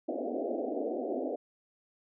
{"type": "band-pass noise", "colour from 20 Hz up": "pink", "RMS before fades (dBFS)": -34, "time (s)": [0.08, 1.36], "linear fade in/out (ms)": 10, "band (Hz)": [240, 730], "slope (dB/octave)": 96, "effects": []}